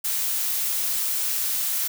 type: noise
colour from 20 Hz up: blue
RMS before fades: -25 dBFS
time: 0.04-1.88 s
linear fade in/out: 10 ms
effects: none